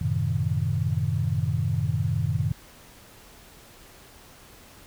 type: chord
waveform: sine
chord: F# diminished seventh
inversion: none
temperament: equal with one note detuned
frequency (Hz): 92.5 / 110 / 129.61 / 155.56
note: F#2 / A2 / C3 / Eb3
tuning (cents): 0 / 0 / -16 / 0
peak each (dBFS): -28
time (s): 0.01-2.52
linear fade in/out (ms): 5
effects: pink hiss -50 dBFS RMS until 4.86 s